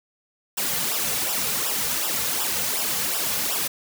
white noise with flanger, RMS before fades -25 dBFS, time 0.57-3.68 s, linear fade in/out 10 ms, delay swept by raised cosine 0.46 to 3.16 ms, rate 2.7 Hz, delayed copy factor -0.8, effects none

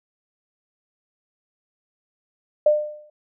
sine tone with exponential decay, 601 Hz, D5, 40 cents sharp, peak -10 dBFS, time 2.66-3.1 s, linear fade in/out 5 ms, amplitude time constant 94 ms, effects none

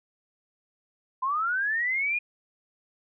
sine linear sweep, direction up, 1008 to 2462 Hz, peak -24 dBFS, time 1.22-2.19 s, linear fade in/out 10 ms, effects none

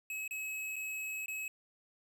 square tone with dropouts, 2567 Hz, E7, 47 cents flat, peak -38 dBFS, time 0.1-1.48 s, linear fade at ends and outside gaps 2 ms, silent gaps 0.278-0.309 / 0.759-0.763 / 1.26-1.281 s, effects 11-bit

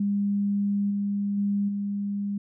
sine tone with level steps, 201.9 Hz, G#3, 49 cents flat, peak -22 / -24 / -22 / -26 dBFS, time 0-2.38 s, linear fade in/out 5 ms, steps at 0.9 / 1.37 / 1.68 s, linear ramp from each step 10 ms, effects none

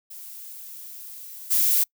violet noise with level steps, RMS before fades -40 / -20 dBFS, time 0.1-1.84 s, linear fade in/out 10 ms, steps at 1.5 s, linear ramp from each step 20 ms, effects noise-tail reverb RT60 0.1 s tail -26 dB re dry

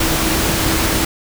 sine tone in noise, 323.9 Hz, E4, 30 cents flat, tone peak -23 dBFS, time 0-1.05 s, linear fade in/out 5 ms, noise pink, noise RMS -17 dBFS, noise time 0-1.05 s, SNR -9 dB, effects none

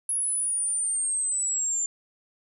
sine exponential sweep, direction down, 10548 to 7180 Hz, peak -24 dBFS, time 0.09-1.86 s, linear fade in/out 2 ms, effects none

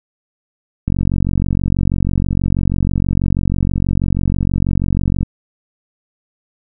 click train, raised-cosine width 5 ms, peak -4 dBFS, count 202, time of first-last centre 0.88-5.231 s, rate 46.2 Hz, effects none

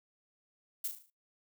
violet noise with echo, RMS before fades -35 dBFS, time 0.84-0.88 s, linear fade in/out 5 ms, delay 37 ms, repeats 6, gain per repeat -6 dB, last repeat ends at 1.102 s, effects noise-tail reverb RT60 0.2 s tail -22 dB re dry

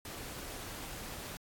pink noise, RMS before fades -44 dBFS, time 0.05-1.37 s, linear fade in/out 2 ms, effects AAC 64 kbps

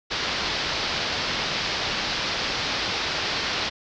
white low-pass noise, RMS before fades -27 dBFS, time 0.1-3.7 s, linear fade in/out 20 ms, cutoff 5200 Hz, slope 48 dB/octave, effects none

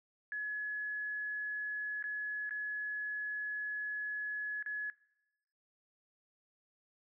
sine tone with dropouts, 1696 Hz, G#6, 36 cents sharp, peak -36 dBFS, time 0.32-4.9 s, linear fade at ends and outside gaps 1 ms, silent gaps 2.026-2.04 / 2.494-2.508 / 4.626-4.661 s, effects noise-tail reverb RT60 0.9 s tail -21 dB re dry

